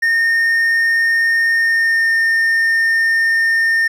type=tone with pitch glide; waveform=triangle; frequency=1832 to 1819.3 Hz; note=A#6 to A#6; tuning=-31 to -43 cents; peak=-10 dBFS; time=0.02-3.88 s; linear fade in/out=10 ms; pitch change=-12 cents; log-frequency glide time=1.54-2.12 s; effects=none